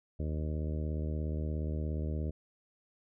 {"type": "harmonic tone", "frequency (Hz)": 77, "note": "D#2", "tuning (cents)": -17, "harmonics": [1, 2, 3, 4, 5, 6, 7, 8], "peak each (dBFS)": [-33, -39, -43, -45, -47, -49, -50, -51], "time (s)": [0.19, 2.31], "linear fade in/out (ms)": 10, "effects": []}